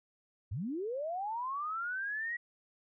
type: linear sweep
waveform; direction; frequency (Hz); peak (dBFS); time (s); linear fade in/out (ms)
sine; up; 79.8 to 1933; -34; 0.51-2.37; 10
effects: none